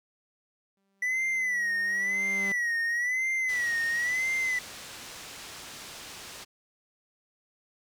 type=tone with exponential growth; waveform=sawtooth; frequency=196 Hz; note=G3; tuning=in tune; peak=-31 dBFS; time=0.77-2.52 s; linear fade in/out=2 ms; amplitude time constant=380 ms
type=tone with vibrato; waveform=triangle; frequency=1964 Hz; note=B6; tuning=10 cents flat; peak=-24 dBFS; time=1.02-4.59 s; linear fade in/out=5 ms; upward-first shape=sine; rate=0.98 Hz; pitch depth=110 cents each way
type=low-pass noise; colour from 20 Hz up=white; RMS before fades=-44 dBFS; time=3.48-6.45 s; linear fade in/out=20 ms; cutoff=6500 Hz; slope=12 dB/octave
effects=none